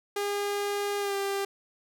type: tone with pitch glide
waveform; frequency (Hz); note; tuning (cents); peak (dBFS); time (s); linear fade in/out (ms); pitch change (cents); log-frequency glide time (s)
sawtooth; 406.5 to 396.1; G#4 to G4; -37 to +18; -24; 0.16-1.45; 5; -45; 0.99-1.15
effects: none